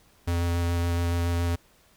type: tone with vibrato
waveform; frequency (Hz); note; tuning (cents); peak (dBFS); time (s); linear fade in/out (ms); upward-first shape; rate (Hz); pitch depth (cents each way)
square; 85.9; F2; -28; -24; 0.27-1.56; 10; square; 7.1; 9
effects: pink hiss -60 dBFS RMS until 1.96 s